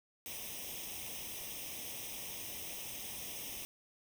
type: noise with comb filter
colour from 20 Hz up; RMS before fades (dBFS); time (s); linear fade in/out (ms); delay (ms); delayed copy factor
white; -44; 0.26-3.65; 0; 0.34; +0.8
effects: none